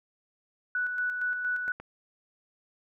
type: tone with tremolo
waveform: sine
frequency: 1480 Hz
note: F#6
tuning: in tune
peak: -26 dBFS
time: 0.75-1.72 s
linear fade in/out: 2 ms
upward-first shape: square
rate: 4.3 Hz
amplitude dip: 40%
type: clicks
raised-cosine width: 0.5 ms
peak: -28 dBFS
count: 2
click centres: 1.68 / 1.8 s
effects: none